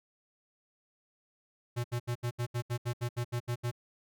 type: tone bursts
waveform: square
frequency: 120.5 Hz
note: B2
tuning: 42 cents flat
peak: -31 dBFS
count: 13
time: 1.76-3.715 s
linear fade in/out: 20 ms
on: 83 ms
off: 73 ms
effects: none